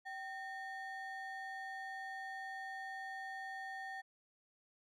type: ring-modulated tone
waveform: triangle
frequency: 1300 Hz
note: E6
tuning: 24 cents flat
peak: -38 dBFS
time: 0.05-4.02 s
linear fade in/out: 20 ms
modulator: 529 Hz
effects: none